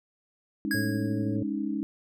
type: chord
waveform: sine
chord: Ab suspended fourth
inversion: none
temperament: equal with one note detuned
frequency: 207.7 / 278.8 / 311.1 Hz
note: Ab3 / Db4 / Eb4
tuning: 0 / +10 / 0 cents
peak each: -32 dBFS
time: 0.65-1.83 s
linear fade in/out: 0 ms
type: tone with exponential decay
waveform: square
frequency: 1647 Hz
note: G#6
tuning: 15 cents flat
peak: -26 dBFS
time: 0.71-1.36 s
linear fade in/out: 1 ms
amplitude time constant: 140 ms
type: harmonic tone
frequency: 110 Hz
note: A2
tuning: in tune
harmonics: 1 / 2 / 3 / 4 / 5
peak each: -31 / -39 / -46 / -40 / -41 dBFS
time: 0.74-1.43 s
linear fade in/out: 5 ms
effects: none